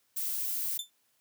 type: noise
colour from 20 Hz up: violet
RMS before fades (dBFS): -33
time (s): 0.16-0.78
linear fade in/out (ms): 10
type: tone with exponential decay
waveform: sawtooth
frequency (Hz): 3545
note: A7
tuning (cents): +12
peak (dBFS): -27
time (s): 0.79-0.9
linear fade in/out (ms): 2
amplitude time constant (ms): 23
effects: white hiss -72 dBFS RMS until 1.2 s + high-pass 100 Hz 12 dB/octave